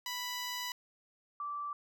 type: tone pair in turn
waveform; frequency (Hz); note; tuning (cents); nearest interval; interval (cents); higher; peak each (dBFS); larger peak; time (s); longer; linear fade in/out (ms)
10% pulse / sine; 987.8 / 1165.1; B5 / D6; 0 / -14; minor third; 286; second; -28 / -36; first; 0.06-0.72 / 1.4-1.73; first; 2
effects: none